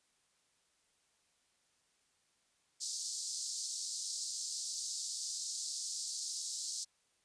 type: band-pass noise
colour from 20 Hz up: pink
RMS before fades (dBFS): -41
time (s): 2.8-6.85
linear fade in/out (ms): 20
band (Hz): 4400 to 8800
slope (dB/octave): 48
effects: white hiss -75 dBFS RMS until 7.24 s + resampled to 22050 Hz